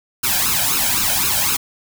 white noise with flanger, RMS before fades -18 dBFS, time 0.23-1.57 s, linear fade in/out 10 ms, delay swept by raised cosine 0.75 to 1.3 ms, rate 3.9 Hz, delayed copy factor +0.85, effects none

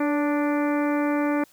harmonic tone with a mistuned harmonic, 293.7 Hz, D4, in tune, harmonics 1 / 2 / 3 / 4 / 5 / 6 / 7 / 8, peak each -22 / -28 / -32 / -34 / -36 / -38 / -39 / -40 dBFS, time 0-1.44 s, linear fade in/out 5 ms, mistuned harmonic 2, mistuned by -30 cents, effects white hiss -57 dBFS RMS until 1.52 s

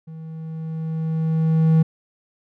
triangle tone with level ramp, 160.3 Hz, E3, 48 cents flat, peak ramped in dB -32 to -9 dBFS, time 0.07-1.83 s, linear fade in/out 10 ms, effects none

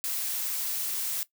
blue noise, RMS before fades -31 dBFS, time 0.04-1.23 s, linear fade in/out 0 ms, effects noise-tail reverb RT60 0.1 s tail -17 dB re dry

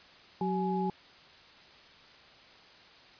sine tone cluster, 184 / 381.8 / 839 Hz, F#3 / G4 / G#5, -9 / -46 / +17 cents, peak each -31 / -34 / -33 dBFS, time 0.41-0.9 s, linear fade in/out 2 ms, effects white hiss -55 dBFS RMS until 3.19 s + resampled to 11025 Hz

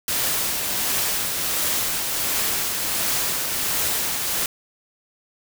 white noise with tremolo, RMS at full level -22 dBFS, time 0.08-4.46 s, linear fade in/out 2 ms, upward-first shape triangle, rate 1.4 Hz, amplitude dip 35%, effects none

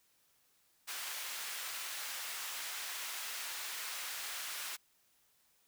pink high-pass noise, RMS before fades -42 dBFS, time 0.87-4.77 s, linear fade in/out 20 ms, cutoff 1400 Hz, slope 12 dB/octave, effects white hiss -72 dBFS RMS until 5.67 s

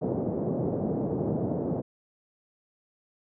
pink band-pass noise, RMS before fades -29 dBFS, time 0.01-1.82 s, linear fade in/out 20 ms, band 120 to 590 Hz, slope 24 dB/octave, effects none

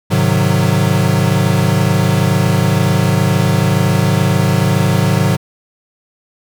square chord, Ab dominant seventh, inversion none, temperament equal with one note detuned, 103.83 / 130.81 / 152.89 / 185 Hz, Ab2 / C3 / Eb3 / Gb3, 0 / 0 / -30 / 0 cents, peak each -17 dBFS, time 0.1-5.37 s, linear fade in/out 20 ms, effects none

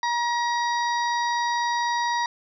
harmonic tone, 952 Hz, A#5, 36 cents sharp, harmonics 1 / 2 / 4 / 5 / 6, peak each -23 / -29 / -35 / -37 / -39 dBFS, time 0.03-2.26 s, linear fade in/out 2 ms, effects none

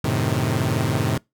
sawtooth chord, F# diminished seventh, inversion none, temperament equal, 92.5 / 110 / 130.81 / 155.56 Hz, F#2 / A2 / C3 / Eb3, 0 / 0 / 0 / 0 cents, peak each -24 / -20 / -20 / -22 dBFS, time 0.04-1.18 s, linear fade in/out 5 ms, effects noise-tail reverb RT60 0.2 s tail -25 dB re dry

